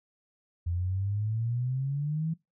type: exponential sweep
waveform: sine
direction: up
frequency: 84.5 to 164.81 Hz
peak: -27 dBFS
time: 0.66-2.34 s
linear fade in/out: 10 ms
effects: noise-tail reverb RT60 0.2 s tail -22 dB re dry